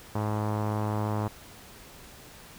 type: tone with low-pass filter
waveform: sawtooth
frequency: 106 Hz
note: G#2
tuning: 36 cents sharp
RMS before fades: -29 dBFS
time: 0.15-1.28 s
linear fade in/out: 5 ms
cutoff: 1000 Hz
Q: 2.3
effects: pink hiss -49 dBFS RMS until 2.58 s